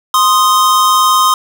square tone pair together, 1046.5 / 1243.5 Hz, C6 / D#6, 0 / -1 cents, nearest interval minor third, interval 299 cents, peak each -11 dBFS, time 0.14-1.34 s, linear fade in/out 2 ms, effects none

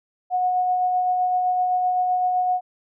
sine tone with tremolo, 730 Hz, F#5, 24 cents flat, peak -17 dBFS, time 0.3-2.61 s, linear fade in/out 50 ms, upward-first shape sine, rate 7.8 Hz, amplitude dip 25%, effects none

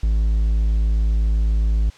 triangle tone, 53.9 Hz, A1, 35 cents flat, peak -13 dBFS, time 0.03-1.9 s, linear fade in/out 5 ms, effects white hiss -47 dBFS RMS until 1.97 s + low-pass 5000 Hz 12 dB/octave

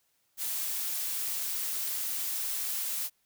blue noise, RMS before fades -33 dBFS, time 0.37-3.1 s, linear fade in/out 50 ms, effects white hiss -73 dBFS RMS until 3.25 s

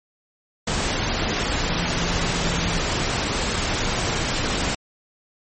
sine tone in noise, 170 Hz, F3, 46 cents flat, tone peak -29 dBFS, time 1.69-2.79 s, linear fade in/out 5 ms, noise pink, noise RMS -23 dBFS, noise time 0.67-4.75 s, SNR -9 dB, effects MP3 32 kbps

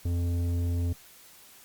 triangle tone with tanh clipping, 86.6 Hz, F2, 14 cents flat, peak -27 dBFS, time 0.05-0.93 s, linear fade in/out 5 ms, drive 15 dB, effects white hiss -53 dBFS RMS until 1.64 s + Opus 48 kbps

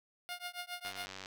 10% pulse tone with tremolo, 710 Hz, F5, 28 cents sharp, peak -29 dBFS, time 0.29-1.06 s, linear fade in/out 0 ms, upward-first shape triangle, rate 7.3 Hz, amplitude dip 100%
click train, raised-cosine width 0.2 ms, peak -27 dBFS, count 40, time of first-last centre 0.85-1.259 s, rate 95.4 Hz
effects none

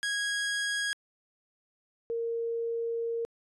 sawtooth / sine tone pair in turn, 1649 / 462.7 Hz, G#6 / A#4, -13 / -13 cents, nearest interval octave + minor seventh, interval 2200 cents, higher first, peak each -25 / -29 dBFS, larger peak first, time 0.03-0.93 / 2.1-3.25 s, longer second, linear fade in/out 0 ms, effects resampled to 24000 Hz

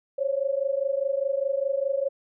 sine tone pair together, 537.1 / 562 Hz, C5 / C#5, +45 / +24 cents, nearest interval minor second, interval 79 cents, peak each -26 dBFS, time 0.18-2.09 s, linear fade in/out 10 ms, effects none

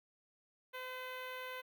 10% pulse tone with notch filter, 510 Hz, C5, 44 cents flat, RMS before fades -45 dBFS, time 0.73-1.62 s, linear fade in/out 20 ms, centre 7500 Hz, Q 0.64, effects none

